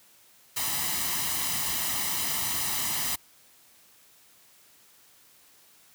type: noise with comb filter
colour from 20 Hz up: white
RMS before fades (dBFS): -29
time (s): 0.56-3.16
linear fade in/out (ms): 10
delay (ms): 1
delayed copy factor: +0.6
effects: white hiss -58 dBFS RMS until 5.94 s + high-pass 60 Hz 12 dB/octave